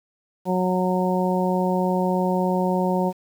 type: harmonic tone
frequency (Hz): 183.4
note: F#3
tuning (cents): -15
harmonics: 1 / 2 / 3 / 4 / 5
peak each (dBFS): -22 / -26 / -26 / -29 / -27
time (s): 0.45-3.13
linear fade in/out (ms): 50
effects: 8-bit